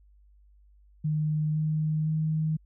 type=tone with pitch steps; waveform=sine; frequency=153.2 / 154.89 / 156.6 Hz; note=D#3 / D#3 / D#3; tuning=-27 / -8 / +11 cents; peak=-24 dBFS; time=1.04-2.57 s; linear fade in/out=10 ms; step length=510 ms; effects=added 50 Hz sine -55 dBFS peak until 2.65 s